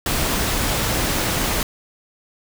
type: noise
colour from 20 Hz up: pink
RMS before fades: -21 dBFS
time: 0.06-1.63 s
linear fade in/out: 2 ms
effects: none